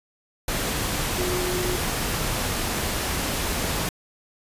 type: tone in noise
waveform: sine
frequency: 361 Hz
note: F#4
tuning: 43 cents flat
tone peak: -27 dBFS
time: 1.18-1.76 s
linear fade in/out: 2 ms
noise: pink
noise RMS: -26 dBFS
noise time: 0.48-3.89 s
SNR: -4 dB
effects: resampled to 32000 Hz